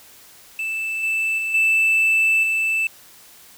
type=tone with level steps; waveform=triangle; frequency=2642 Hz; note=E7; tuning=3 cents sharp; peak=-21 / -17 / -20 / -12 / -16 dBFS; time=0.59-2.87 s; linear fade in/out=2 ms; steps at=1.03 / 1.38 / 1.54 / 2.43 s; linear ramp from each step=5 ms; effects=tanh soft clip ceiling -8 dBFS + white hiss -47 dBFS RMS until 3.57 s